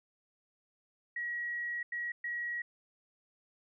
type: tone bursts at uneven times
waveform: sine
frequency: 1910 Hz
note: A#6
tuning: 42 cents sharp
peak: -34 dBFS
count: 3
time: 1.16-1.83 / 1.92-2.12 / 2.24-2.62 s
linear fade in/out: 5 ms
effects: none